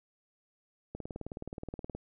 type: click train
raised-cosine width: 2 ms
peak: -26 dBFS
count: 20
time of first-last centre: 0.95-1.95 s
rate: 19 Hz
effects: none